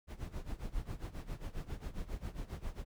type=noise with tremolo; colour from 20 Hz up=brown; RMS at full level=-39 dBFS; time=0.07-2.85 s; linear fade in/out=50 ms; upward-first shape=sine; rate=7.4 Hz; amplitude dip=85%; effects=none